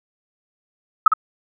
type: tone with echo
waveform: sine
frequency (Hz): 1279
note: D#6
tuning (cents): +47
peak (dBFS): -5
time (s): 1.06-1.08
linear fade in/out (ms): 5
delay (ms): 57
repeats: 1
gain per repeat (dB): -7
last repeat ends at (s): 1.137
effects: none